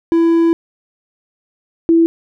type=tone pair in turn; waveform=triangle / sine; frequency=332.9 / 331.5 Hz; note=E4 / E4; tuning=+17 / +10 cents; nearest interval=unison; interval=7 cents; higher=first; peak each=-7 dBFS; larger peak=neither; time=0.12-0.53 / 1.89-2.06 s; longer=first; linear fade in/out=0 ms; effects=none